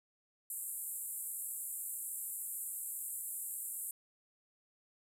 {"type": "band-pass noise", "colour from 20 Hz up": "white", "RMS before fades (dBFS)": -42, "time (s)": [0.5, 3.91], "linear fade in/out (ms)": 2, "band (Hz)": [7600, 14000], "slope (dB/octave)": 96, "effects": []}